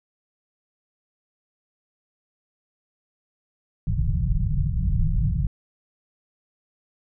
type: low-pass noise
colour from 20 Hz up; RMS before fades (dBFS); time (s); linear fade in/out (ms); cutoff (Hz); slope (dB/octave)
pink; -22; 3.87-5.47; 5; 180; 96
effects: none